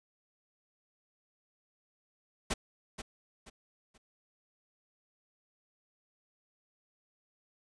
pink noise with echo, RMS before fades -31 dBFS, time 2.5-2.54 s, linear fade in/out 10 ms, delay 480 ms, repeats 3, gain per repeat -10 dB, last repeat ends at 3.98 s, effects resampled to 22050 Hz

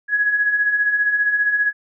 sine beating tone pair, 1661.2 / 1676.2 Hz, G#6 / G#6, 0 / +16 cents, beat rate 15 Hz, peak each -24 / -16 dBFS, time 0.08-1.73 s, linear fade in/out 50 ms, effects none

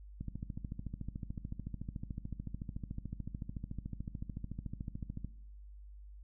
click train, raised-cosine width 5 ms, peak -28 dBFS, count 70, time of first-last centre 0.21-5.246 s, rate 13.7 Hz, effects noise-tail reverb RT60 0.7 s tail -17 dB re dry + added 50 Hz sine -49 dBFS peak until 6.23 s

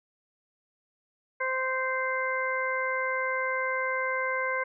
harmonic tone, 520 Hz, C5, 11 cents flat, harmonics 1 / 2 / 3 / 4, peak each -32 / -32 / -32 / -32 dBFS, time 1.4-4.64 s, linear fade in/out 10 ms, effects none

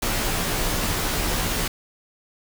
pink noise with comb filter, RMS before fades -24 dBFS, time 0.02-1.68 s, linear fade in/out 5 ms, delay 15 ms, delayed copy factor -0.95, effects none

